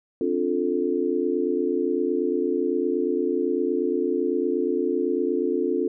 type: chord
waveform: sine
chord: D minor seventh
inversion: third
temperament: just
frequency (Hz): 264.3 / 293.7 / 352.4 / 440.5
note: C4 / D4 / F4 / A4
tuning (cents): +18 / 0 / +16 / +2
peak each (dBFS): -28 / -28 / -25 / -26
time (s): 0.21-5.88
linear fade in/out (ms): 2
effects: none